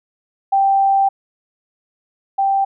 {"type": "tone pair in turn", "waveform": "sine", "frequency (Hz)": [784, 784], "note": ["G5", "G5"], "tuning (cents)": [0, 0], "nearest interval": "unison", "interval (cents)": 0, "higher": "neither", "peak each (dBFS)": [-11, -13], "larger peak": "first", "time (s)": [[0.52, 1.09], [2.38, 2.65]], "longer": "first", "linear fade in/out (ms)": 10, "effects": []}